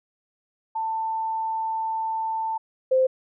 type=tone pair in turn; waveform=sine; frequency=890 / 520.1 Hz; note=A5 / C5; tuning=+20 / -10 cents; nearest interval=major sixth; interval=930 cents; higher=first; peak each=-24 / -16 dBFS; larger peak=second; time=0.75-2.58 / 2.91-3.07 s; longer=first; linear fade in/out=10 ms; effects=none